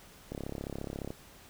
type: click train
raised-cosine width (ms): 2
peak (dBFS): -24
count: 28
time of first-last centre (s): 0.32-1.105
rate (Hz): 34.4
effects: pink hiss -55 dBFS RMS until 1.49 s